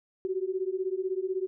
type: beating tone pair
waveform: sine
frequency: 368.1 / 384.1 Hz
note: F#4 / G4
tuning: -9 / -35 cents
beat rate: 16 Hz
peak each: -31 dBFS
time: 0.25-1.47 s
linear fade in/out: 0 ms
effects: none